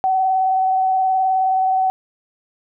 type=tone with vibrato; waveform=sine; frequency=757 Hz; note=F#5; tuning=39 cents sharp; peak=-14 dBFS; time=0.04-1.9 s; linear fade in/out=0 ms; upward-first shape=sine; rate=19 Hz; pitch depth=18 cents each way; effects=none